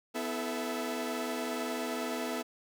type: tone cluster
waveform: sawtooth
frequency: 249.9 / 326.1 / 434 / 662 Hz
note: B3 / E4 / A4 / E5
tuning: +21 / -19 / -24 / +7 cents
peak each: -33 / -37 / -35 / -35 dBFS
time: 0.14-2.43 s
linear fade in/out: 20 ms
effects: none